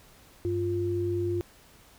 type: tone pair together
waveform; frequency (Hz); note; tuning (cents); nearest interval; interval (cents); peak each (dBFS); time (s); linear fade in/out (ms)
sine; 97.99 / 349.2; G2 / F4; 0 / 0; octave + minor seventh; 2200; -31 / -27; 0.45-1.41; 0
effects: pink hiss -56 dBFS RMS until 1.98 s